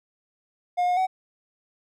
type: tone with pitch steps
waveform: triangle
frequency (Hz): 714 / 718 / 751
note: F5 / F5 / F#5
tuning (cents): +38 / +48 / +26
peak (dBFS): -18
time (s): 0.77-1.07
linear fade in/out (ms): 20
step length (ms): 100
effects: none